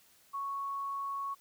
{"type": "tone", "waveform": "sine", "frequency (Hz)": 1108.7, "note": "C#6", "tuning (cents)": 0, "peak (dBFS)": -34, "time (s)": [0.33, 1.35], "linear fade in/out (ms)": 20, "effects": ["white hiss -64 dBFS RMS until 1.4 s"]}